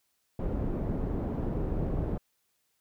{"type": "low-pass noise", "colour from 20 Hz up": "pink", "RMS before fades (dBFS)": -31, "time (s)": [0.39, 2.18], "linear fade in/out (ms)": 5, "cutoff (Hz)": 450, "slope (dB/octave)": 12, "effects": ["white hiss -75 dBFS RMS until 2.8 s"]}